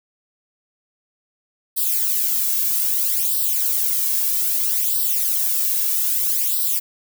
violet noise with flanger, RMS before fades -20 dBFS, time 1.76-6.8 s, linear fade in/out 20 ms, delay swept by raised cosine 0.22 to 1.82 ms, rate 0.62 Hz, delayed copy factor +0.75, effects none

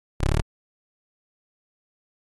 15% pulse exponential sweep, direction up, 32.51 to 40.39 Hz, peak -13 dBFS, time 0.2-0.42 s, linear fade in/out 10 ms, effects AAC 32 kbps

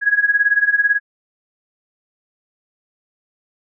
sine tone with tremolo, 1661.2 Hz, G#6, in tune, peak -9 dBFS, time 0.01-1 s, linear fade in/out 50 ms, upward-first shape sine, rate 18 Hz, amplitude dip 85%, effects none

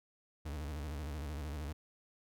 40% pulse tone with vibrato, 73.9 Hz, D2, 11 cents sharp, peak -38 dBFS, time 0.45-1.73 s, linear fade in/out 10 ms, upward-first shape square, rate 13 Hz, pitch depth 99 cents each way, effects none

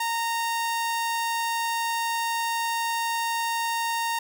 sawtooth tone, 924 Hz, A#5, 16 cents flat, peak -21 dBFS, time 0-4.19 s, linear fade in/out 5 ms, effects none

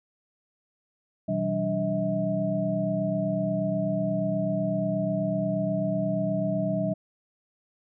sine tone cluster, 124.3 / 162.8 / 191 / 290.5 / 639 Hz, B2 / E3 / G3 / D4 / D#5, +12 / -21 / -45 / -19 / +46 cents, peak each -34 / -33 / -28 / -34 / -28 dBFS, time 1.28-6.94 s, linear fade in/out 10 ms, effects none

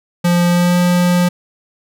square tone with pitch glide, 174.61 to 177.15 Hz, F3 to F3, 0 to +25 cents, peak -11 dBFS, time 0.24-1.29 s, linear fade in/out 10 ms, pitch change +25 cents, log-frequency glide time 0.47-0.78 s, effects none

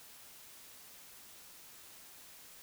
silence, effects white hiss -55 dBFS RMS until 2.62 s

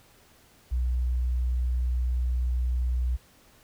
sine tone, 61.74 Hz, B1, in tune, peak -22 dBFS, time 0.71-3.17 s, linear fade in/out 20 ms, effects tanh soft clip ceiling -20 dBFS + pink hiss -58 dBFS RMS until 3.63 s

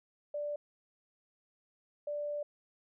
sine tone bursts at uneven times, 587.3 Hz, D5, in tune, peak -34 dBFS, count 2, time 0.34-0.56 / 2.07-2.43 s, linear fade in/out 5 ms, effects none

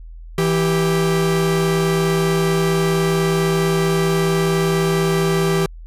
45% pulse tone pair together, 163.77 / 392 Hz, E3 / G4, -11 / 0 cents, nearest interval octave + minor third, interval 1511 cents, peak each -18 dBFS, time 0.38-5.66 s, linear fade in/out 2 ms, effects added 41 Hz sine -33 dBFS peak until 5.86 s + resampled to 32000 Hz

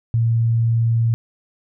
sine tone, 115.2 Hz, A#2, 20 cents flat, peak -14 dBFS, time 0.14-1.14 s, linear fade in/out 0 ms, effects none

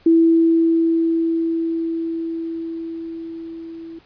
sine tone with level ramp, 329.6 Hz, E4, in tune, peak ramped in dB -9 to -32 dBFS, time 0.06-3.99 s, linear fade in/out 5 ms, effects pink hiss -53 dBFS RMS until 4.05 s + resampled to 11025 Hz

